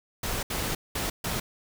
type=noise bursts at uneven times; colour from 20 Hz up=pink; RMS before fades=-30 dBFS; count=4; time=0.23-0.43 / 0.5-0.75 / 0.95-1.1 / 1.24-1.4 s; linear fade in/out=5 ms; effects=none